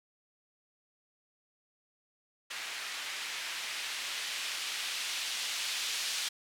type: noise with low-pass filter sweep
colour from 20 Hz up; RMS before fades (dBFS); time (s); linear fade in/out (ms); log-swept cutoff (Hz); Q
violet; -37; 2.5-6.29; 10; 2200 to 3600; 0.99
effects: none